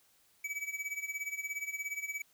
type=tone with tremolo; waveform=square; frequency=2286 Hz; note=D7; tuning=47 cents flat; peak=-34 dBFS; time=0.44-2.22 s; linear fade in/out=5 ms; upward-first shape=sine; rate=17 Hz; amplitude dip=80%; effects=white hiss -68 dBFS RMS until 2.33 s